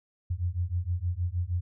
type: beating tone pair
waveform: sine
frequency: 85.3 / 91.7 Hz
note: F2 / F#2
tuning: -40 / -15 cents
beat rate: 6.4 Hz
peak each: -30 dBFS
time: 0.3-1.61 s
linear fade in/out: 10 ms
effects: none